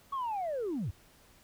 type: linear sweep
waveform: sine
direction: down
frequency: 1131 to 71.2 Hz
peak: -30 dBFS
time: 0.12-0.91 s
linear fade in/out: 10 ms
effects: tanh soft clip ceiling -29 dBFS + pink hiss -61 dBFS RMS until 1.43 s

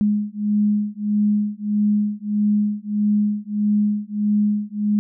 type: beating tone pair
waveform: sine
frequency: 207.6 / 209.2 Hz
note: G#3 / G#3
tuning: 0 / +13 cents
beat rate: 1.6 Hz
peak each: -20 dBFS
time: 0.01-4.99 s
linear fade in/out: 0 ms
effects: none

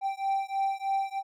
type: beating tone pair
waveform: triangle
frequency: 780 / 783.2 Hz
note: G5 / G5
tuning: -9 / -2 cents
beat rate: 3.2 Hz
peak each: -28 dBFS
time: 0.01-1.23 s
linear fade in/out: 50 ms
effects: none

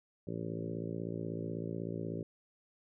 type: harmonic tone with a mistuned harmonic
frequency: 56.2 Hz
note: A1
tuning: 37 cents sharp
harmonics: 2 / 3 / 4 / 5 / 6 / 7 / 8 / 9 / 10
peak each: -44 / -41 / -46 / -45 / -45 / -44 / -48 / -50 / -51 dBFS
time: 0.27-2.23 s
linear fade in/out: 5 ms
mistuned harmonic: 2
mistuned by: -20 cents
effects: none

